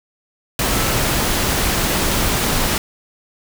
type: tone in noise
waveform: sine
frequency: 1318.5 Hz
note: E6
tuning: in tune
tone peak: -28 dBFS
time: 0.73-0.94 s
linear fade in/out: 2 ms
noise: pink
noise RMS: -18 dBFS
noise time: 0.59-2.78 s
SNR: -13 dB
effects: none